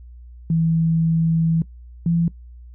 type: tone pair in turn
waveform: sine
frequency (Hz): 163.5 / 168.49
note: E3 / E3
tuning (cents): -14 / +38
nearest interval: minor second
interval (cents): 52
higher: second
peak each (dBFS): -15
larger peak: neither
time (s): 0.5-1.62 / 2.06-2.28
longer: first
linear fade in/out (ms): 2
effects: noise-tail reverb RT60 0.1 s tail -20 dB re dry + added 60 Hz sine -38 dBFS peak until 2.74 s